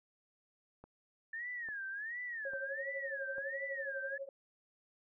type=click train; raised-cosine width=1 ms; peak=-39 dBFS; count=4; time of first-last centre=0.84-3.382 s; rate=1.18 Hz
type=tone with vibrato; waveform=sine; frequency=1757 Hz; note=A6; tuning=3 cents flat; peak=-39 dBFS; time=1.33-4.18 s; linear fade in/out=5 ms; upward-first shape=sine; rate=1.4 Hz; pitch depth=210 cents each way
type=tone with tremolo; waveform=sine; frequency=548 Hz; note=C#5; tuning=20 cents flat; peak=-37 dBFS; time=2.45-4.29 s; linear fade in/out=2 ms; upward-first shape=triangle; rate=12 Hz; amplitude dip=100%
effects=none